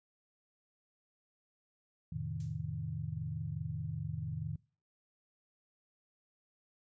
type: chord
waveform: sine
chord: F dominant seventh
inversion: none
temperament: equal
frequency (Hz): 87.31 / 110 / 130.81 / 155.56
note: F2 / A2 / C3 / Eb3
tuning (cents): 0 / 0 / 0 / 0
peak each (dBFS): -44 / -42 / -43 / -39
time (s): 2.12-4.56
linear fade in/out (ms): 5
type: noise with exponential decay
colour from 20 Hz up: violet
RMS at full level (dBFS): -48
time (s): 2.4-2.69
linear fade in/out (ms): 2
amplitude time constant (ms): 61
effects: noise-tail reverb RT60 0.4 s tail -24 dB re dry + resampled to 16000 Hz